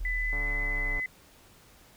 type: linear sweep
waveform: sine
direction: down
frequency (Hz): 41.18 to 30.87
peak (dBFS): -30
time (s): 0-0.99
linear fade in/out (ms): 10
type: tone with pitch glide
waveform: sine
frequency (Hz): 2000 to 2023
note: B6 to B6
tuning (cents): +21 to +41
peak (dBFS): -29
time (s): 0.05-1.06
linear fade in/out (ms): 2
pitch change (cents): +20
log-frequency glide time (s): 0.18-0.43
type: click train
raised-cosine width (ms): 1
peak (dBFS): -30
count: 97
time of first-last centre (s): 0.33-0.997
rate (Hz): 144
effects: pink hiss -57 dBFS RMS until 1.96 s